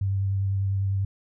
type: tone with vibrato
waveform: sine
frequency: 97.7 Hz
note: G2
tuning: 5 cents flat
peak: -22 dBFS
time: 0.01-1.05 s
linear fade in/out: 5 ms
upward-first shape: sine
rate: 10 Hz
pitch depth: 16 cents each way
effects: none